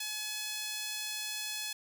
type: tone with high-pass filter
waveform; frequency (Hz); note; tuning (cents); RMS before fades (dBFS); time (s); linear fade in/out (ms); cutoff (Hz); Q
sawtooth; 851; G#5; +42; -38; 0-1.73; 5; 3200; 0.96
effects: none